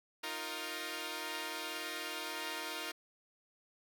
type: chord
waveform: 5% pulse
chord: Eb suspended second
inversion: none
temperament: equal with one note detuned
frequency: 311.1 / 352.1 / 466.2 Hz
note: Eb4 / F4 / Bb4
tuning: 0 / +14 / 0 cents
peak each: -32 dBFS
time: 0.23-2.92 s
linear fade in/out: 10 ms
effects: none